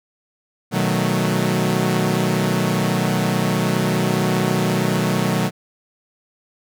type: chord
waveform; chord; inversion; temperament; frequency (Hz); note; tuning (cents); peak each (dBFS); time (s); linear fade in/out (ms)
sawtooth; B dominant seventh; none; equal; 123.47 / 155.56 / 185 / 220; B2 / D#3 / F#3 / A3; 0 / 0 / 0 / 0; -20 / -19 / -17 / -20; 0.71-5.51; 50
effects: none